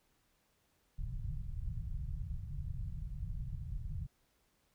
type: low-pass noise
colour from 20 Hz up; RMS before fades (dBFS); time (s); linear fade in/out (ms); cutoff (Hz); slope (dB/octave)
pink; -40; 0.98-4.07; 10; 150; 48
effects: pink hiss -75 dBFS RMS until 4.74 s